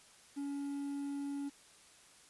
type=tone with quantisation; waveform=triangle; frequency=282 Hz; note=C#4; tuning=30 cents sharp; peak=-35 dBFS; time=0.36-1.5 s; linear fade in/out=20 ms; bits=10; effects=white hiss -61 dBFS RMS until 2.29 s + resampled to 24000 Hz